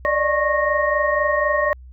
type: tone cluster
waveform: sine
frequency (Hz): 582 / 606 / 1093 / 1861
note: D5 / D#5 / C#6 / A#6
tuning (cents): -16 / -46 / -25 / -3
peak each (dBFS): -22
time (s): 0.05-1.73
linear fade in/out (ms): 0
effects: added 63 Hz sine -38 dBFS peak until 1.92 s

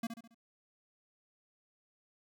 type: tone with echo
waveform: square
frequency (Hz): 230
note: A#3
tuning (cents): -23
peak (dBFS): -34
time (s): 0.03-0.07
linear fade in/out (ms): 5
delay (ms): 69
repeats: 4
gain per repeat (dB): -7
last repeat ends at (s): 0.346
effects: none

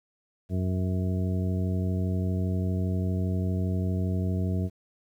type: harmonic tone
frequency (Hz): 92.5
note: F#2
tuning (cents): 0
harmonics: 1 / 2 / 3 / 4 / 5 / 7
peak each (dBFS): -26 / -30 / -37 / -39 / -42 / -42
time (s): 0.49-4.7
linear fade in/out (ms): 50
effects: 10-bit

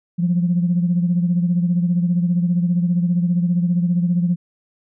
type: beating tone pair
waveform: sine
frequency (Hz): 173.7 / 188.7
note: F3 / F#3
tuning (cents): -9 / +34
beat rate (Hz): 15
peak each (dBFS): -15 / -23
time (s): 0.18-4.36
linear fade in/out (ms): 20
effects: tanh soft clip ceiling -8 dBFS

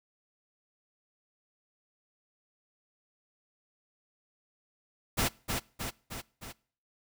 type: noise with echo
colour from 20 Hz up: pink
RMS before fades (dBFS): -28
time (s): 5.17-5.29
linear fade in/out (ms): 20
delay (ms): 310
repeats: 4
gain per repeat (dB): -4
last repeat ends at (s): 6.53
effects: noise-tail reverb RT60 0.5 s tail -24 dB re dry

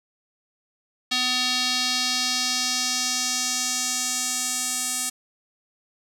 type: tone with band-pass filter sweep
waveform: square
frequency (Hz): 251.8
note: B3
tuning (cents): +34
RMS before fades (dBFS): -25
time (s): 1.11-5.1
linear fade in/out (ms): 10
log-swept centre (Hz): 4000 to 8400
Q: 2.2
effects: none

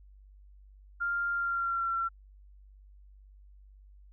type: tone with pitch glide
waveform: sine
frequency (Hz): 1396.9 to 1357.1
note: F6 to E6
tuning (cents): 0 to +50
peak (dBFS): -28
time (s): 1-2.09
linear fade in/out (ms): 20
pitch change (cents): -50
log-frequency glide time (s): 1.33-1.92
effects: added 49 Hz sine -52 dBFS peak until 4.12 s

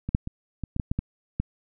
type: clicks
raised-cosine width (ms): 5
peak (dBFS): -17 / -7 / -19 / -18 / -17 / -12 / -12 / -13 / -12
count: 9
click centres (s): 0.09 / 0.149 / 0.274 / 0.637 / 0.764 / 0.798 / 0.915 / 0.99 / 1.4
effects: none

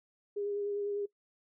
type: tone with vibrato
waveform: sine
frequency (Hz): 407.4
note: G#4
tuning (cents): -33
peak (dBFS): -32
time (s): 0.36-1.06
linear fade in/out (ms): 10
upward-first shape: sine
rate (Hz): 10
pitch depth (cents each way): 18
effects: noise-tail reverb RT60 0.1 s tail -19 dB re dry

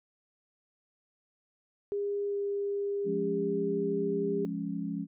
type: tone with pitch glide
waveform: sine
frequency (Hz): 405.3 to 402.7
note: G#4 to G4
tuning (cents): -42 to +47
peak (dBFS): -29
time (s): 1.92-4.45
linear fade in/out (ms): 0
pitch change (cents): -11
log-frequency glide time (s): 2.28-2.36
type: chord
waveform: sine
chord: Db major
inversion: first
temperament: equal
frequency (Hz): 174.61 / 207.7 / 277.2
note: F3 / Ab3 / Db4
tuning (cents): 0 / 0 / 0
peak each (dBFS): -36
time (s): 3.04-5.07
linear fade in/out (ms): 50
effects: none

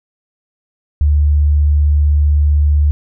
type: tone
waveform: sine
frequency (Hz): 73.7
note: D2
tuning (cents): +7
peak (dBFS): -8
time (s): 1.01-2.91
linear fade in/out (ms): 0
effects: none

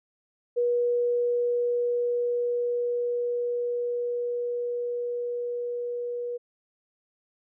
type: tone with level ramp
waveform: sine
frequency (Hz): 482.7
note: B4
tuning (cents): -40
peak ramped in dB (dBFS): -21 to -29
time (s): 0.56-6.38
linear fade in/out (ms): 20
effects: none

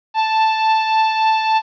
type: beating tone pair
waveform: 45% pulse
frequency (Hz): 880 / 883.5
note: A5 / A5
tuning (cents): 0 / +7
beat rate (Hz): 3.5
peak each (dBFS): -14 / -22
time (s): 0.14-1.62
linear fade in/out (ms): 50
effects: resampled to 11025 Hz + 8-bit

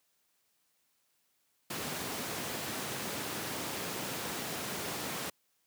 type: high-pass noise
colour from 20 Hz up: pink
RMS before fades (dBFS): -38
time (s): 1.7-5.3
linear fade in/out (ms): 5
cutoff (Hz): 140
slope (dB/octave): 12
effects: white hiss -75 dBFS RMS until 5.66 s + high-pass 80 Hz 12 dB/octave

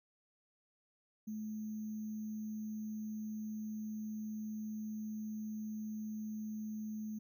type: tone with sample-and-hold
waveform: sine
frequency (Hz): 214.9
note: A3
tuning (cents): -41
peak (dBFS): -39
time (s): 1.27-7.19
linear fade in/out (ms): 10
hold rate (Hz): 6300
effects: none

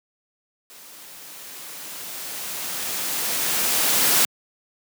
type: noise with level ramp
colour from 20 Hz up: white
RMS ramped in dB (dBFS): -45 to -17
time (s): 0.7-4.25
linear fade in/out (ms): 0
effects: high-pass 150 Hz 12 dB/octave

